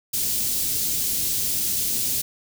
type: band-stop noise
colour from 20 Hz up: white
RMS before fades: -24 dBFS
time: 0.13-2.22 s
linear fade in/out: 10 ms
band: 290 to 4300 Hz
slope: 12 dB/octave
effects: none